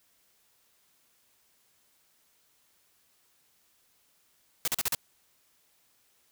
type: noise bursts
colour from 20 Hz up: white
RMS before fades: -28 dBFS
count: 5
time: 4.65-4.949 s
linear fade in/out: 0 ms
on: 27 ms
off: 41 ms
effects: white hiss -68 dBFS RMS until 6.31 s